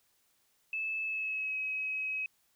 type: tone with pitch glide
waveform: sine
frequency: 2616 to 2549 Hz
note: E7 to D#7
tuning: -14 to +41 cents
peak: -32 dBFS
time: 0.73-2.26 s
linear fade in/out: 2 ms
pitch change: -45 cents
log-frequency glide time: 1.02-1.57 s
effects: white hiss -72 dBFS RMS until 2.55 s